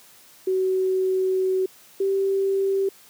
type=tone pair in turn; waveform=sine; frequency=375.9 / 389.7 Hz; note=F#4 / G4; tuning=+27 / -10 cents; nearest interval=minor second; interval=63 cents; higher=second; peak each=-19 dBFS; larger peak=neither; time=0.47-1.66 / 2-2.89 s; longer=first; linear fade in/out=5 ms; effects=white hiss -51 dBFS RMS until 3.09 s + high-pass 100 Hz 12 dB/octave